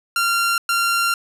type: tone bursts at uneven times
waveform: sawtooth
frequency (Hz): 1380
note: F6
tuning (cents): -21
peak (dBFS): -13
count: 2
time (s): 0.16-0.58 / 0.69-1.14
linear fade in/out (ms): 2
effects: resampled to 32000 Hz + 8-bit